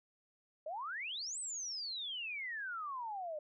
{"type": "exponential two-way sweep", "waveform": "sine", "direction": "up then down", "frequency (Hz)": [587.3, 8372, 587.3], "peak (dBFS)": -39, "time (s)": [0.66, 3.39], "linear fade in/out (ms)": 5, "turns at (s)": 1.39, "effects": []}